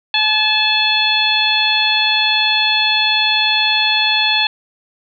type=harmonic tone with a mistuned harmonic; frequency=859 Hz; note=A5; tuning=42 cents flat; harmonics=1 / 2 / 3 / 4 / 5; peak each=-21 / -22 / -17 / -16 / -20 dBFS; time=0.14-4.47 s; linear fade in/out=2 ms; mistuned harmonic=3; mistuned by=+27 cents; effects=none